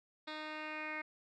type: tone with low-pass filter sweep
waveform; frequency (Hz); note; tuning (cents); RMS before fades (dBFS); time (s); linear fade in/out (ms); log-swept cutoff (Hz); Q
10% pulse; 308; D#4; -17; -43; 0.27-1.02; 10; 3500 to 2200; 6.5
effects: none